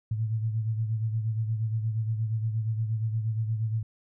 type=beating tone pair; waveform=sine; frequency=110 / 118.5 Hz; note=A2 / A#2; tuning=0 / +29 cents; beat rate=8.5 Hz; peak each=-26 / -35 dBFS; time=0.11-3.83 s; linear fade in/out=5 ms; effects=none